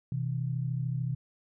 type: tone pair together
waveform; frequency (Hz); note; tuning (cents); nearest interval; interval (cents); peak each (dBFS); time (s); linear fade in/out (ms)
sine; 126.44 / 160; B2 / D#3; +41 / +49; major third; 408; -30 / -34; 0.12-1.15; 2
effects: none